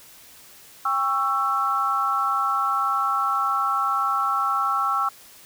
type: chord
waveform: sine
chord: C# diminished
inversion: second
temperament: just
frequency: 798.3 / 1108.7 / 1330.5 Hz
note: G5 / C#6 / E6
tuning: +31 / 0 / +16 cents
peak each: -28 / -25 / -22 dBFS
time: 0.85-5.09 s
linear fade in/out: 5 ms
effects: white hiss -48 dBFS RMS until 5.45 s